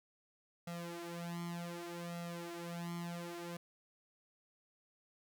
sawtooth tone with flanger, 171.6 Hz, F3, 30 cents flat, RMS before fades -44 dBFS, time 0.67-3.57 s, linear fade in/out 5 ms, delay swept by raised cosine 1.5 to 4.9 ms, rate 0.66 Hz, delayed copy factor +0.95, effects none

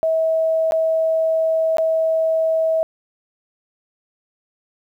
sine tone with dropouts, 645 Hz, E5, 38 cents flat, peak -15 dBFS, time 0.03-2.83 s, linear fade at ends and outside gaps 0 ms, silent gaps 0.71-0.721 / 1.77-1.783 s, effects 9-bit

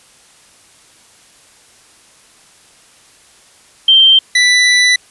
sine / 25% pulse tone pair in turn, 3142 / 1979.3 Hz, G7 / B6, +3 / +3 cents, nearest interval minor sixth, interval 800 cents, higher first, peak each -4 dBFS, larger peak neither, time 3.88-4.19 / 4.35-4.96 s, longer second, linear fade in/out 5 ms, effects white hiss -46 dBFS RMS until 5.1 s + resampled to 24000 Hz

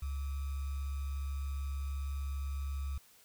sine tone with sample-and-hold, 69.3 Hz, C#2, in tune, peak -34 dBFS, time 0.02-2.98 s, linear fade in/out 5 ms, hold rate 1225 Hz, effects white hiss -62 dBFS RMS until 3.24 s

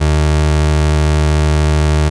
30% pulse tone, 76.1 Hz, D#2, 38 cents flat, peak -7 dBFS, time 0-2.1 s, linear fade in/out 20 ms, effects resampled to 22050 Hz

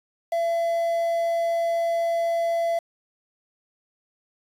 triangle tone with quantisation, 674 Hz, E5, 38 cents sharp, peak -19 dBFS, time 0.32-2.79 s, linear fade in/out 5 ms, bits 7, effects resampled to 32000 Hz

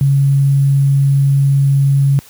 sine tone with sample-and-hold, 138.59 Hz, C#3, in tune, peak -8 dBFS, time 0.01-2.19 s, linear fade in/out 0 ms, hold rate 11025 Hz, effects white hiss -42 dBFS RMS until 2.29 s + high-pass 60 Hz 12 dB/octave

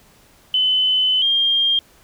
sine tone pair in turn, 3028 / 3208 Hz, F#7 / G7, +39 / +39 cents, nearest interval minor second, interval 100 cents, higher second, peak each -14 dBFS, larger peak neither, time 0.54-1.22 / 1.22-1.79 s, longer first, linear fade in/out 2 ms, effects pink hiss -52 dBFS RMS until 2.03 s

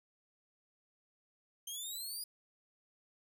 15% pulse exponential sweep, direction up, 3136 to 4941 Hz, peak -34 dBFS, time 1.67-2.24 s, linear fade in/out 5 ms, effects none

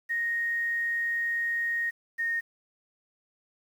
sine tone pair in turn, 1864.7 / 1848.6 Hz, A#6 / A#6, 0 / -15 cents, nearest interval unison, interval 15 cents, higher first, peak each -26 dBFS, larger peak neither, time 0.09-1.91 / 2.18-2.41 s, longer first, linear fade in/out 20 ms, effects 9-bit

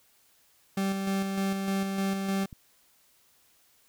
40% pulse tone with tremolo, 194.6 Hz, G3, 12 cents flat, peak -25 dBFS, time 0.77-2.46 s, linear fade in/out 5 ms, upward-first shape square, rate 3.3 Hz, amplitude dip 35%
click, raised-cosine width 5 ms, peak -31 dBFS, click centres 2.528 s
effects white hiss -64 dBFS RMS until 3.88 s

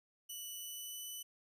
10% pulse tone with pitch glide, 2967 to 2986 Hz, F#7 to F#7, +4 to +15 cents, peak -36 dBFS, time 0.29-1.23 s, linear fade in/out 10 ms, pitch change +11 cents, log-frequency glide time 0.52-1.04 s, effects 13-bit

